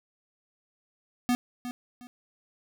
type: tone with echo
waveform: square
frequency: 245.7 Hz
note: B3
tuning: 9 cents flat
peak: -23 dBFS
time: 1.29-1.35 s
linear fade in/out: 0 ms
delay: 360 ms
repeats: 2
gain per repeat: -11 dB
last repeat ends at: 2.07 s
effects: none